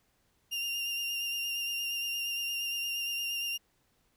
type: tone with vibrato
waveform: 35% pulse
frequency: 2794 Hz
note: F7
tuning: in tune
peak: -30 dBFS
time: 0.51-3.58 s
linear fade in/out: 20 ms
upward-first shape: sine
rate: 8.6 Hz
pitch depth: 20 cents each way
effects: pink hiss -72 dBFS RMS until 4.16 s